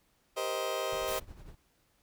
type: chord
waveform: 30% pulse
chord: C minor seventh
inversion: second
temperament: just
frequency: 392.4 / 470.9 / 523.3 / 627.9 Hz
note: G4 / Bb4 / C5 / Eb5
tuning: +2 / +18 / 0 / +16 cents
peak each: -37 / -37 / -34 / -33 dBFS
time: 0.36-1.2 s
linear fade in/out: 20 ms
type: noise with tremolo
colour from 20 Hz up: brown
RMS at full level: -45 dBFS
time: 0.92-1.55 s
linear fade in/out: 5 ms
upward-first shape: triangle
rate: 11 Hz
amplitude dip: 75%
type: noise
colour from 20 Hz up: white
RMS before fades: -41 dBFS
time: 1.07-1.2 s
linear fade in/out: 10 ms
effects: pink hiss -71 dBFS RMS until 2.02 s